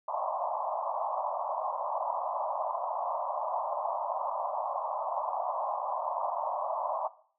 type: band-pass noise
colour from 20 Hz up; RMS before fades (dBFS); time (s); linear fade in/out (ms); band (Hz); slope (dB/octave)
white; -33; 0.08-7.08; 5; 580 to 1100; 96
effects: noise-tail reverb RT60 0.5 s tail -17 dB re dry